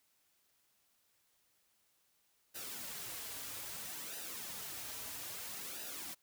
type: noise with flanger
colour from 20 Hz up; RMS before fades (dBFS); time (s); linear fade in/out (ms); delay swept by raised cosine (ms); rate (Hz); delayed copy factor
white; -45; 2.54-6.15; 20; 0.9 to 5.6; 0.61; -0.6
effects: white hiss -75 dBFS RMS until 6.22 s